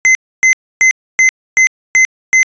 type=tone bursts; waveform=square; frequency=2058 Hz; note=C7; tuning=29 cents flat; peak=-6 dBFS; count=7; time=0.05-2.43 s; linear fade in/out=0 ms; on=100 ms; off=280 ms; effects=resampled to 16000 Hz